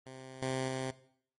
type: tone with level steps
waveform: 10% pulse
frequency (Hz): 130.9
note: C3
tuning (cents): +1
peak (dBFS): -38 / -24 / -26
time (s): 0.06-0.91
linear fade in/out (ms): 5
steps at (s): 0.42 / 0.68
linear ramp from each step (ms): 2
effects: noise-tail reverb RT60 0.6 s tail -17 dB re dry + MP3 48 kbps

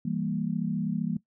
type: chord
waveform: sine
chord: E diminished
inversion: none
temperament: equal with one note detuned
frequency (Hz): 164.81 / 197.93 / 233.1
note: E3 / G3 / Bb3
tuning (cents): 0 / +17 / 0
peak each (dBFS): -31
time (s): 0.05-1.17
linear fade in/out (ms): 5
effects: noise-tail reverb RT60 0.1 s tail -18 dB re dry

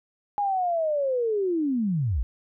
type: linear sweep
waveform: sine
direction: down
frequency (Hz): 830 to 48.39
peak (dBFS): -22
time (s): 0.38-2.23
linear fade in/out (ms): 0
effects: none

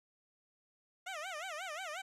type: tone with vibrato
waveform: 15% pulse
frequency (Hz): 680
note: F5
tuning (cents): -46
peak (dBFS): -34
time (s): 1.06-2.02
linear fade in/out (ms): 10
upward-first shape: sine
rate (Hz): 5.6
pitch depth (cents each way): 230
effects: low-pass 9000 Hz 12 dB/octave

